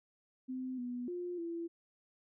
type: tone with pitch steps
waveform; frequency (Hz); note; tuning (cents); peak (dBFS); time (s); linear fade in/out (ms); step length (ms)
sine; 257.4 / 245.5 / 354 / 337; C4 / B3 / F4 / E4; -28 / -10 / +23 / +38; -37; 0.48-1.68; 20; 300
effects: none